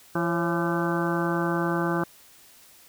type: harmonic tone with a mistuned harmonic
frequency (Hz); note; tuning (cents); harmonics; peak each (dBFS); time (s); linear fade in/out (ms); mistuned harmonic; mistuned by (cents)
169.8; F3; -48; 1 / 2 / 3 / 4 / 5 / 6 / 7 / 8 / 9; -28 / -27 / -34 / -35 / -34 / -36 / -33 / -38 / -33; 0.15-2.04; 5; 3; +100
effects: white hiss -53 dBFS RMS until 2.88 s